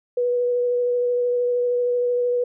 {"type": "tone with vibrato", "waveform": "sine", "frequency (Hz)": 488.7, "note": "B4", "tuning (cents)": -18, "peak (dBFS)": -18, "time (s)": [0.17, 2.44], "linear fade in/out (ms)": 5, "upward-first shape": "sine", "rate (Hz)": 13, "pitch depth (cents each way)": 11, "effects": []}